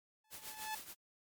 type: tone with exponential growth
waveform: sawtooth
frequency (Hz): 867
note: A5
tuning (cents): -26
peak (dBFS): -33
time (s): 0.24-0.75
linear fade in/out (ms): 5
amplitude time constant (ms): 110
type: noise with tremolo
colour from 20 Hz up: white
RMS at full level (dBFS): -46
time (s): 0.3-0.95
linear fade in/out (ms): 50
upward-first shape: triangle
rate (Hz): 6.8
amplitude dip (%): 80
effects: MP3 96 kbps